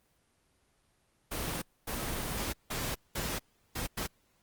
pink noise bursts at uneven times, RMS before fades -35 dBFS, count 6, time 1.31-1.62 / 1.87-2.53 / 2.7-2.95 / 3.15-3.39 / 3.75-3.87 / 3.97-4.07 s, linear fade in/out 10 ms, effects pink hiss -71 dBFS RMS until 4.42 s + Opus 24 kbps

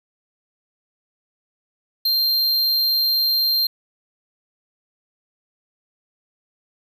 square tone, 4176 Hz, C8, 4 cents flat, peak -17 dBFS, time 2.05-3.67 s, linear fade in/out 5 ms, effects 8-bit

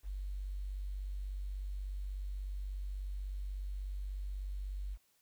sine tone with quantisation, 48.23 Hz, G1, 27 cents flat, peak -37 dBFS, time 0.03-4.98 s, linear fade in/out 50 ms, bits 11, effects white hiss -73 dBFS RMS until 5.21 s

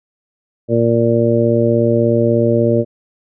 harmonic tone, 116.54 Hz, A#2, in tune, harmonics 1 / 2 / 3 / 4 / 5, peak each -17 / -17 / -17 / -17 / -17 dBFS, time 0.68-2.85 s, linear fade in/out 50 ms, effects none

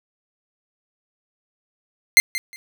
sawtooth tone with echo, 2093 Hz, C7, in tune, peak -4 dBFS, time 2.17-2.2 s, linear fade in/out 0 ms, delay 180 ms, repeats 2, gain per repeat -15 dB, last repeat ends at 2.56 s, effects none

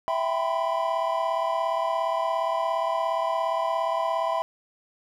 triangle chord, C major seventh, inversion first, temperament equal with one note detuned, 659.3 / 784 / 987.8 / 1025 Hz, E5 / G5 / B5 / C6, 0 / 0 / 0 / -36 cents, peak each -25 / -29 / -27 / -29 dBFS, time 0.08-4.42 s, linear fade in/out 0 ms, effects none

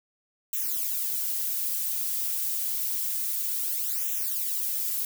violet noise with flanger, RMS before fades -29 dBFS, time 0.53-5.05 s, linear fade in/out 2 ms, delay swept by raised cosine 0.21 to 6.01 ms, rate 0.28 Hz, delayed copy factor -1, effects none

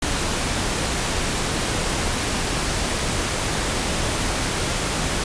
pink noise, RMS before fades -23 dBFS, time 0.02-5.24 s, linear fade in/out 5 ms, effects resampled to 22050 Hz

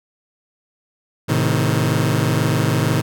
sawtooth chord, A diminished, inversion none, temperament just, 110 / 132 / 158.4 Hz, A2 / C3 / Eb3, 0 / +16 / +31 cents, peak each -16 dBFS, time 1.28-3.02 s, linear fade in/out 20 ms, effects none

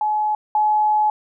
sine tone pair in turn, 850 / 850 Hz, G#5 / G#5, +40 / +40 cents, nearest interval unison, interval 0 cents, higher neither, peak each -17 / -14 dBFS, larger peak second, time 0.01-0.35 / 0.55-1.1 s, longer second, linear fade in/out 2 ms, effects none

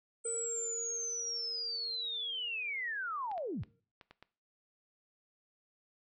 sine linear sweep, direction down, 8150 to 55 Hz, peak -35 dBFS, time 0.24-3.64 s, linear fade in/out 20 ms
triangle tone with exponential decay, 462.6 Hz, A#4, 13 cents flat, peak -35 dBFS, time 0.25-3.8 s, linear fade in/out 5 ms, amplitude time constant 770 ms
clicks, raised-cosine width 0.3 ms, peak -36 dBFS, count 6, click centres 3.315 / 3.379 / 3.635 / 4.012 / 4.11 / 4.226 s
effects noise-tail reverb RT60 0.4 s tail -19 dB re dry

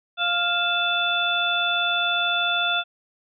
harmonic tone with a mistuned harmonic, 698.5 Hz, F5, in tune, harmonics 1 / 2 / 4 / 5, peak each -28 / -24 / -28 / -24 dBFS, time 0.17-2.84 s, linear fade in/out 50 ms, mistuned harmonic 4, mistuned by -100 cents, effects none

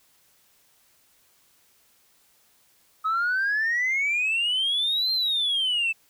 sine exponential two-way sweep, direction up then down, 1268 to 4186 to 2615 Hz, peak -20 dBFS, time 3.04-5.93 s, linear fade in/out 20 ms, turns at 5.12 s, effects tanh soft clip ceiling -19 dBFS + white hiss -62 dBFS RMS until 6.09 s

